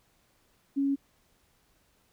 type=tone; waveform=sine; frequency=277.2 Hz; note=C#4; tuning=in tune; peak=-24 dBFS; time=0.76-0.96 s; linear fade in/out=20 ms; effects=pink hiss -68 dBFS RMS until 2.12 s